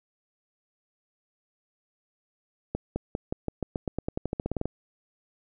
accelerating click train, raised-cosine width 2 ms, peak -15 dBFS, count 19, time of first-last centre 2.75-4.656 s, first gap 210 ms, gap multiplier 0.91, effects none

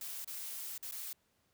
blue noise with dropouts, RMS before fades -43 dBFS, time 0.01-1.13 s, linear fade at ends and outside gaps 2 ms, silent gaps 0.246-0.276 / 0.779-0.827 / 0.912-0.921 s, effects pink hiss -75 dBFS RMS until 1.53 s + high-pass 60 Hz 12 dB/octave

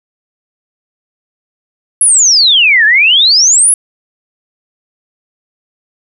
sine exponential two-way sweep, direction down then up, 11000 to 1673 to 11000 Hz, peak -4 dBFS, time 2.01-3.74 s, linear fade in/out 2 ms, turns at 2.85 s, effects none

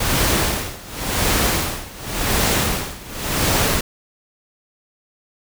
pink noise with tremolo, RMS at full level -17 dBFS, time 0-3.81 s, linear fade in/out 5 ms, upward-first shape sine, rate 0.91 Hz, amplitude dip 90%, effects none

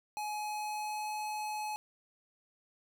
square tone with pitch glide, 843 to 850.3 Hz, G#5 to G#5, +26 to +41 cents, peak -36 dBFS, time 0.17-1.76 s, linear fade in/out 0 ms, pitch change +15 cents, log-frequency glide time 0.32-1.13 s, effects none

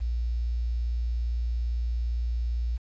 sine tone with quantisation, 58.8 Hz, A#1, 16 cents sharp, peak -25 dBFS, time 0-2.78 s, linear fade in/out 20 ms, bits 9, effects resampled to 16000 Hz

